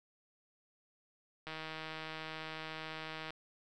click train, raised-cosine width 0.3 ms, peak -27 dBFS, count 291, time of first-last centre 1.47-3.305 s, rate 158 Hz, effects none

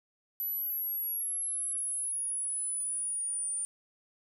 sine linear sweep, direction down, 11940 to 9200 Hz, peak -31 dBFS, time 0.4-3.65 s, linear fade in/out 0 ms, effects none

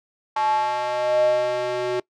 square tone with high-pass filter sweep, 123.47 Hz, B2, in tune, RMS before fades -22 dBFS, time 0.36-2 s, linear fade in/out 5 ms, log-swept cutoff 920 to 430 Hz, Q 9, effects noise-tail reverb RT60 0.1 s tail -22 dB re dry + low-pass 5000 Hz 12 dB/octave

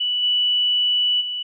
sine tone with level steps, 2960 Hz, F#7, in tune, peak -19 / -16 / -24 dBFS, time 0-1.43 s, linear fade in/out 10 ms, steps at 0.22 / 1.2 s, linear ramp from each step 20 ms, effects none

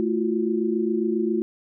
sine tone cluster, 219.2 / 335 / 362.4 Hz, A3 / E4 / F#4, -6 / +28 / -36 cents, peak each -25 dBFS, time 0-1.42 s, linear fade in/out 0 ms, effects none

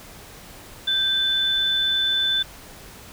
sine tone pair together, 1568 / 3516 Hz, G6 / A7, 0 / -2 cents, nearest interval octave + major second, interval 1398 cents, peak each -28 / -19 dBFS, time 0.87-2.43 s, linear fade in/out 10 ms, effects pink hiss -43 dBFS RMS until 3.12 s

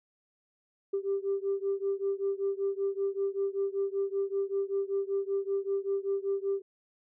sine beating tone pair, 392 / 397.2 Hz, G4 / G4, 0 / +23 cents, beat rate 5.2 Hz, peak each -30 / -31 dBFS, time 0.93-6.62 s, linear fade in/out 10 ms, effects tanh soft clip ceiling -22 dBFS

